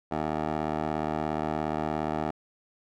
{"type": "tone with band-pass filter", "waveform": "15% pulse", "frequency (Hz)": 77.1, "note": "D#2", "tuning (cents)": -15, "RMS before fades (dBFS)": -30, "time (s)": [0.11, 2.31], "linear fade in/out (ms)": 10, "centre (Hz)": 640, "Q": 1.3, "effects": []}